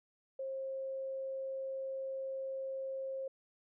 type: tone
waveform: sine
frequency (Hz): 534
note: C5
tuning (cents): +35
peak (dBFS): -37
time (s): 0.39-3.28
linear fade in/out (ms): 5
effects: none